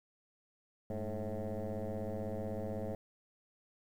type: tone with frequency modulation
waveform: sine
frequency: 220 Hz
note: A3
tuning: in tune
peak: -34 dBFS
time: 0.9-2.95 s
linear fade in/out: 2 ms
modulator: 106 Hz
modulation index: 4.2
effects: tanh soft clip ceiling -34 dBFS + 11-bit

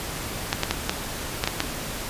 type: clicks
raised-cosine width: 0.2 ms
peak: -4 dBFS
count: 7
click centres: 0.529 / 0.634 / 0.71 / 0.895 / 1.439 / 1.475 / 1.604 s
effects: pink hiss -32 dBFS RMS until 2.09 s + resampled to 32000 Hz

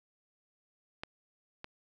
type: clicks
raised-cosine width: 0.3 ms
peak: -22 / -26 dBFS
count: 2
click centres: 1.035 / 1.644 s
effects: none

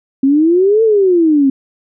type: exponential two-way sweep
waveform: sine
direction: up then down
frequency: 263.8 to 455.6 to 263.8 Hz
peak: -7 dBFS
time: 0.23-1.5 s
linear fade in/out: 5 ms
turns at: 0.83 s
effects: none

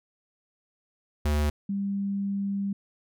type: tone pair in turn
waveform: square / sine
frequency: 74.4 / 198.62 Hz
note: D2 / G3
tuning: +23 / +23 cents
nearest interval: octave + perfect fourth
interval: 1700 cents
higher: second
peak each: -23 / -26 dBFS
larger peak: first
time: 1.25-1.5 / 1.69-2.73 s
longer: second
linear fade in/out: 5 ms
effects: none

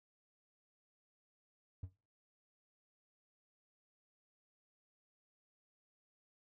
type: tone with exponential decay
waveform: triangle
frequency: 92.2 Hz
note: F#2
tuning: 6 cents flat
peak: -37 dBFS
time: 1.83-1.93 s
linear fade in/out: 5 ms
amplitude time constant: 21 ms
effects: noise-tail reverb RT60 0.3 s tail -18 dB re dry

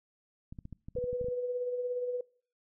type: clicks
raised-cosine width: 5 ms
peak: -31 dBFS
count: 12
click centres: 0.525 / 0.588 / 0.654 / 0.727 / 0.885 / 0.954 / 0.986 / 1.041 / 1.13 / 1.213 / 1.244 / 1.285 s
type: tone with tremolo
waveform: sine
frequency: 493.9 Hz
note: B4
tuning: in tune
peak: -29 dBFS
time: 0.96-2.21 s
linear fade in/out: 5 ms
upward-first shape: sine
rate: 17 Hz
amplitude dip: 40%
effects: noise-tail reverb RT60 0.5 s tail -25 dB re dry

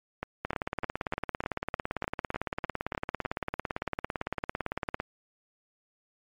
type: two click trains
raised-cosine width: 0.5 ms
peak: -15 / -17 dBFS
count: 82 / 11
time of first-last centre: 0.45-5.001 / 0.23-3.251 s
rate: 17.8 / 3.31 Hz
effects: MP3 64 kbps

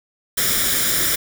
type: noise with comb filter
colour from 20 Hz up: white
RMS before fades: -19 dBFS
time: 0.37-1.16 s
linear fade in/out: 10 ms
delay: 0.56 ms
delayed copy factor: +0.7
effects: none

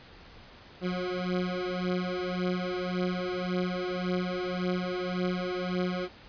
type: beating tone pair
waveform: 20% pulse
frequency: 180.1 / 181.9 Hz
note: F#3 / F#3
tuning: -46 / -29 cents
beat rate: 1.8 Hz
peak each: -27 dBFS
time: 0.81-6.09 s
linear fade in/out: 50 ms
effects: pink hiss -51 dBFS RMS until 6.28 s + resampled to 11025 Hz

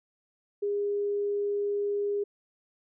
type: tone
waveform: sine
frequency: 407.6 Hz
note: G#4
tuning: 32 cents flat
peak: -26 dBFS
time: 0.62-2.24 s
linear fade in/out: 10 ms
effects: none

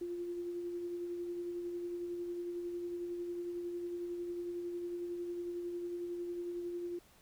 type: tone with tremolo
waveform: sine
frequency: 349 Hz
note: F4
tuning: 1 cent flat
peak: -36 dBFS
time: 0.01-6.99 s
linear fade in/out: 5 ms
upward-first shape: sine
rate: 11 Hz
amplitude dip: 30%
effects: pink hiss -64 dBFS RMS until 7.21 s

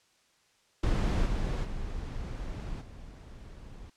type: noise with level steps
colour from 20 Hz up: brown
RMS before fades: -26 / -30 / -37 / -46 dBFS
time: 0.83-3.9 s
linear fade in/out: 5 ms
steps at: 1.25 / 1.63 / 2.8 s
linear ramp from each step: 20 ms
effects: white hiss -67 dBFS RMS until 3.96 s + low-pass 7000 Hz 12 dB/octave

